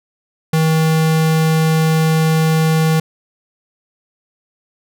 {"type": "tone", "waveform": "square", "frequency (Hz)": 159.3, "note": "D#3", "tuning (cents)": 41, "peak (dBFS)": -12, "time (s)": [0.53, 3], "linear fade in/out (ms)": 5, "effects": []}